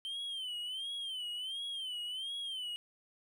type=tone with vibrato; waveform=triangle; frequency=3100 Hz; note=G7; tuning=20 cents flat; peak=-36 dBFS; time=0.05-2.76 s; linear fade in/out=0 ms; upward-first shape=sine; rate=1.4 Hz; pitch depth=120 cents each way; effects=none